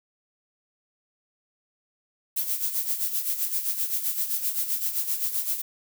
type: noise with tremolo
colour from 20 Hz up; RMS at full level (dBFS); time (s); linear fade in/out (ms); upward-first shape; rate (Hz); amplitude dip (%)
violet; -25; 2.36-5.62; 10; sine; 7.7; 65
effects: none